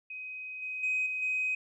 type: tone with level steps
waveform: sine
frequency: 2518 Hz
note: D#7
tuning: 20 cents sharp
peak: -38 / -34 / -26 / -31 / -27 dBFS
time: 0.1-1.55 s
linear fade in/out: 5 ms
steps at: 0.62 / 0.83 / 1.06 / 1.22 s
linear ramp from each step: 5 ms
effects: tanh soft clip ceiling -23 dBFS